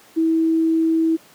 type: tone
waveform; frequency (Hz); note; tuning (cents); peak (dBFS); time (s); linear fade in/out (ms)
sine; 324.5; E4; -27; -14; 0.16-1.17; 20
effects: pink hiss -49 dBFS RMS until 1.34 s + high-pass 200 Hz 12 dB/octave

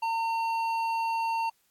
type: tone with hard clipping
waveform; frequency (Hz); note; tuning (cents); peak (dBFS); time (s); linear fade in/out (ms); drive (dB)
triangle; 910; A#5; -42; -28; 0.02-1.5; 10; 12
effects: white hiss -70 dBFS RMS until 1.7 s + AAC 64 kbps

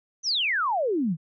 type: exponential sweep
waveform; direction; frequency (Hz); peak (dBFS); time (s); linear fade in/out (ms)
sine; down; 6270 to 146.83; -22; 0.23-1.17; 50
effects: none

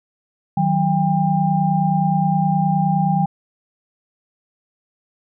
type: tone cluster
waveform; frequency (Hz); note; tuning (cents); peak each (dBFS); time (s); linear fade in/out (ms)
sine; 156.8 / 186.4 / 799; D#3 / F#3 / G5; +14 / +13 / +33; -19; 0.57-3.26; 5
effects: none

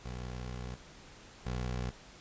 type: tone pair in turn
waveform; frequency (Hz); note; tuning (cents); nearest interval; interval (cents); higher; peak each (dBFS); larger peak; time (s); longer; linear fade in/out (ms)
20% pulse; 61.74 / 61.74; B1 / B1; 0 / 0; unison; 0; neither; -34 / -29; second; 0.04-0.76 / 1.45-1.91; first; 20
effects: pink hiss -54 dBFS RMS until 2.2 s + resampled to 16000 Hz

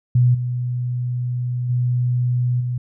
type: tone with level steps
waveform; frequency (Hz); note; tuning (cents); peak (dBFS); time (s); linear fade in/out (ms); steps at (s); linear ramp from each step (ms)
sine; 123.47; B2; 0; -11 / -20 / -16 / -20; 0.15-2.78; 5; 0.34 / 1.69 / 2.6; 10
effects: none

